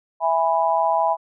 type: chord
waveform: sine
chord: E major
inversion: none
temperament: just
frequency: 659.3 / 824.1 / 988.9 Hz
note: E5 / G#5 / B5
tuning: 0 / -14 / +2 cents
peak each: -21 dBFS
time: 0.2-1.17 s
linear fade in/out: 50 ms
effects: none